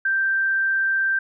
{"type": "tone", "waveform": "sine", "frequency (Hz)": 1569, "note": "G6", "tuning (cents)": 1, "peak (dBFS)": -18, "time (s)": [0.05, 1.19], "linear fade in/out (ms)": 5, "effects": []}